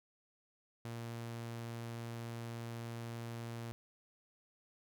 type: tone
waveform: sawtooth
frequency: 116.54 Hz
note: A#2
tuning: in tune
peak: -38 dBFS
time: 0.85-3.72 s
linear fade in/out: 0 ms
effects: none